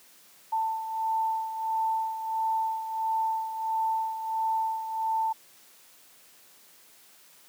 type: beating tone pair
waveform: sine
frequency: 889 / 890.5 Hz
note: A5 / A5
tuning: +18 / +21 cents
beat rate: 1.5 Hz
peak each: -27 / -34 dBFS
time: 0.52-5.33 s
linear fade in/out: 10 ms
effects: white hiss -56 dBFS RMS until 7.48 s + high-pass 150 Hz 12 dB/octave